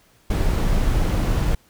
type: noise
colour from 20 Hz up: brown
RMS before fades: -19 dBFS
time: 0.3-1.55 s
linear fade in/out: 5 ms
effects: pink hiss -57 dBFS RMS until 1.69 s